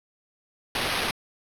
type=noise with sample-and-hold; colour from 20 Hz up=blue; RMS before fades=-27 dBFS; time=0.75-1.11 s; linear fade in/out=2 ms; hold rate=7350 Hz; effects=low-pass 12000 Hz 12 dB/octave